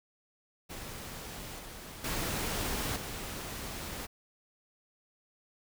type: noise with level steps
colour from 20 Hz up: pink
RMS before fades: -43 / -46 / -34 / -40 dBFS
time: 0.69-4.07 s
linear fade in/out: 20 ms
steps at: 1.59 / 2.04 / 2.96 s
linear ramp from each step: 5 ms
effects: none